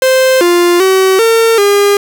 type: tone with pitch steps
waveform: 45% pulse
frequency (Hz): 521 / 349.6 / 379.6 / 454.6 / 405.1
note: C5 / F4 / F#4 / A#4 / G#4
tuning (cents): -7 / +2 / +44 / -43 / -43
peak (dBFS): -6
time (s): 0.02-1.97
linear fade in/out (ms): 2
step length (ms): 390
effects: none